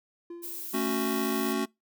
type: tone with exponential decay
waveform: triangle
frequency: 343.4 Hz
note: F4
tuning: 29 cents flat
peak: -34 dBFS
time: 0.3-0.95 s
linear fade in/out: 5 ms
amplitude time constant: 140 ms
type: noise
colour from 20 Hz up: violet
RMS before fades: -38 dBFS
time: 0.42-1.54 s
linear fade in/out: 20 ms
type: chord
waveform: square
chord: F# minor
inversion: first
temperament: just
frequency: 222 / 277.5 / 370 Hz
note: A3 / C#4 / F#4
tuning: +16 / +2 / 0 cents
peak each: -32 dBFS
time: 0.73-1.66 s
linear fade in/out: 20 ms
effects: noise-tail reverb RT60 0.2 s tail -25 dB re dry